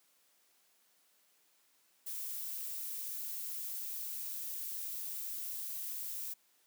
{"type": "noise", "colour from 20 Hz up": "violet", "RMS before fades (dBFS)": -41, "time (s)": [2.06, 6.34], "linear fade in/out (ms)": 10, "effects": ["white hiss -71 dBFS RMS until 6.66 s", "high-pass 200 Hz 12 dB/octave"]}